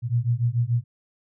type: beating tone pair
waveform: sine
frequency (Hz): 115.9 / 122.8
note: A#2 / B2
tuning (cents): -10 / -9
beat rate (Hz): 6.9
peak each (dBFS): -23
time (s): 0.02-0.84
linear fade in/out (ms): 50
effects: none